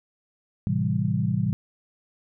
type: chord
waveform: sine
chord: A minor seventh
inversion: none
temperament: equal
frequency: 110 / 130.81 / 164.81 / 196 Hz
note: A2 / C3 / E3 / G3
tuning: 0 / 0 / 0 / 0 cents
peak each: -27 dBFS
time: 0.67-1.53 s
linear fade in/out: 0 ms
effects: none